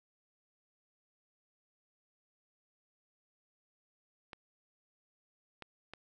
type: clicks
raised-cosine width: 0.3 ms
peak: -29 dBFS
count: 3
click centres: 4.332 / 5.623 / 5.936 s
effects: none